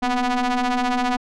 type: ring-modulated tone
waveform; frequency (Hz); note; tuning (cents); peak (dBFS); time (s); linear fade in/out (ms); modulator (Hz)
sawtooth; 245.8; B3; -8; -12; 0.02-1.17; 10; 499
effects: low-pass 5000 Hz 12 dB/octave